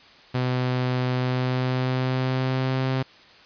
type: tone with pitch glide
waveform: sawtooth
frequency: 126.5 to 131.26 Hz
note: B2 to C3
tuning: +42 to +6 cents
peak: -18 dBFS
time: 0.34-3.03 s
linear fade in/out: 10 ms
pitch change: +64 cents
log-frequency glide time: 1.12-2.86 s
effects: white hiss -50 dBFS RMS until 3.45 s + resampled to 11025 Hz